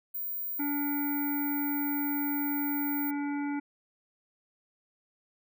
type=tone; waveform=sine; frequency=15210 Hz; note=A#9; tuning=34 cents sharp; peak=-32 dBFS; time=0.14-3.11 s; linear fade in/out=10 ms
type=harmonic tone; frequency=287 Hz; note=D4; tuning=40 cents flat; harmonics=1 / 3 / 5 / 7 / 8; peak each=-30 / -40 / -44 / -47 / -48 dBFS; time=0.59-3.6 s; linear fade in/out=10 ms
effects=none